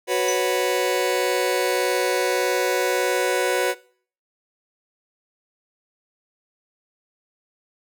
sawtooth chord, F# suspended fourth, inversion none, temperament just, 370 / 493.3 / 555 Hz, F#4 / B4 / C#5, 0 / -2 / +2 cents, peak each -19 / -19 / -21 dBFS, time 0.07-3.75 s, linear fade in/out 50 ms
sine tone with exponential decay, 6000 Hz, F#8, 23 cents sharp, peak -21 dBFS, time 0.28-0.47 s, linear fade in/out 5 ms, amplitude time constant 40 ms
effects noise-tail reverb RT60 0.5 s tail -21 dB re dry

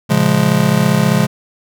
square chord, Bb minor seventh, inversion none, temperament just, 116.54 / 139.85 / 174.81 / 209.8 Hz, Bb2 / Db3 / F3 / Ab3, 0 / +16 / +2 / +18 cents, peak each -22 / -16 / -16 / -16 dBFS, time 0.09-1.27 s, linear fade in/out 20 ms, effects none

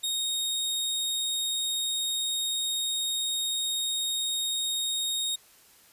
sawtooth tone, 3729 Hz, A#7, in tune, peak -24 dBFS, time 0.03-5.36 s, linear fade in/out 10 ms, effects white hiss -57 dBFS RMS until 5.92 s + resampled to 32000 Hz

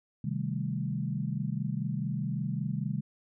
sine chord, A half-diminished seventh, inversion first, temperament equal, 130.81 / 155.56 / 196 / 220 Hz, C3 / Eb3 / G3 / A3, 0 / 0 / 0 / 0 cents, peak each -34 / -34 / -35 / -39 dBFS, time 0.24-3.01 s, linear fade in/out 5 ms, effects none

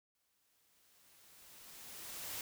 white noise with exponential growth, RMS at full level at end -42 dBFS, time 0.15-2.41 s, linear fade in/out 1 ms, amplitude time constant 490 ms, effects none

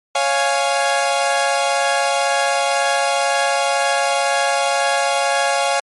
sawtooth chord, Db major, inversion none, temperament equal, 554.4 / 698.5 / 830.6 Hz, Db5 / F5 / Ab5, 0 / 0 / 0 cents, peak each -16 dBFS, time 0.15-5.8 s, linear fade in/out 5 ms, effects MP3 48 kbps

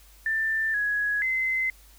sine tone with pitch steps, 1779 / 1672 / 2057 Hz, A6 / G#6 / C7, +19 / +11 / -30 cents, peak -23 dBFS, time 0.26-1.7 s, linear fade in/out 2 ms, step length 480 ms, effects added 50 Hz sine -52 dBFS peak until 1.98 s + white hiss -56 dBFS RMS until 1.98 s

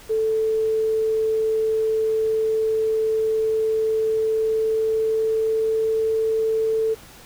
sine tone with pitch glide, 440 to 443.1 Hz, A4 to A4, 0 to +12 cents, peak -18 dBFS, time 0.09-6.95 s, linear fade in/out 20 ms, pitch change +12 cents, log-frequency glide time 4-6.14 s, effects pink hiss -45 dBFS RMS until 7.25 s

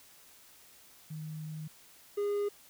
sine / triangle tone pair in turn, 155.56 / 408.9 Hz, D#3 / G#4, 0 / -27 cents, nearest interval octave + perfect fourth, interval 1673 cents, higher second, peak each -38 / -27 dBFS, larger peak second, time 1.1-1.68 / 2.17-2.49 s, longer first, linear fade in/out 10 ms, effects white hiss -58 dBFS RMS until 2.69 s

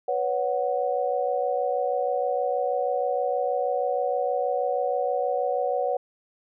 sine chord, B suspended second, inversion none, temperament equal with one note detuned, 493.9 / 560.2 / 740 Hz, B4 / C#5 / F#5, 0 / +18 / 0 cents, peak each -27 dBFS, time 0.08-5.97 s, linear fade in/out 5 ms, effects none

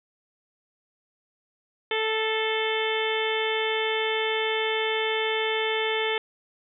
harmonic tone with a mistuned harmonic, 440 Hz, A4, in tune, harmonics 1 / 2 / 3 / 4 / 5 / 6 / 7 / 8, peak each -27 / -32 / -37 / -33 / -31 / -36 / -33 / -34 dBFS, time 1.91-6.18 s, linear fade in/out 2 ms, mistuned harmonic 5, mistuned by -21 cents, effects none

